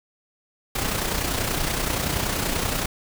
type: noise with amplitude modulation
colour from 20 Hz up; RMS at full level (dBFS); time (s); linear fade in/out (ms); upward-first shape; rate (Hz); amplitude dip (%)
pink; -23; 0.75-2.86; 5; sine; 30.5; 50
effects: none

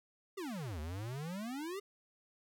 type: exponential two-way sweep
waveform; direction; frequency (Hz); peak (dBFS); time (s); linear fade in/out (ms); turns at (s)
square; down then up; 415.3 to 73.1 to 415.3; -40; 0.37-1.8; 10; 0.8
effects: none

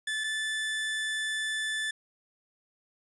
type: tone pair in turn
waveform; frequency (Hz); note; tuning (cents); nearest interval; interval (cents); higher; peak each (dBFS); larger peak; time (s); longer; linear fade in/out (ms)
30% pulse; 1742 / 1749.5; A6 / A6; -18 / -10; unison; 8; second; -27; neither; 0.07-0.24 / 0.24-1.91; second; 5
effects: resampled to 24000 Hz

